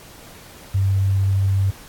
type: tone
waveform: sine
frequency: 97.2 Hz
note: G2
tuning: 14 cents flat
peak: -15 dBFS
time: 0.74-1.71 s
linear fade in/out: 10 ms
effects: pink hiss -43 dBFS RMS until 1.88 s + AAC 64 kbps